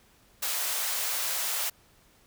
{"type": "high-pass noise", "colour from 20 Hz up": "white", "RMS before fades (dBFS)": -30, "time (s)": [0.42, 1.7], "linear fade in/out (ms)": 10, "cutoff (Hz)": 530, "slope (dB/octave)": 24, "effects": ["pink hiss -61 dBFS RMS until 2.26 s"]}